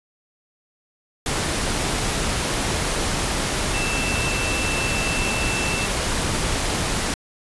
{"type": "tone in noise", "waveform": "sine", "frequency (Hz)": 2665, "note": "E7", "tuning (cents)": 18, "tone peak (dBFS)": -26, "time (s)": [3.74, 5.86], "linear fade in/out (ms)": 2, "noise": "pink", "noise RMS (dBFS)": -23, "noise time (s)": [1.26, 7.14], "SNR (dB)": -6, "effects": ["resampled to 24000 Hz"]}